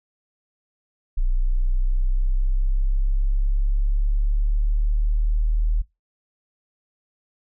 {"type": "exponential sweep", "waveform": "sine", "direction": "up", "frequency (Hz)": [30.3, 39.31], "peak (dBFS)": -17, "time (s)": [1.17, 5.82], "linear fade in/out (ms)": 10, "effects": ["noise-tail reverb RT60 0.2 s tail -20 dB re dry"]}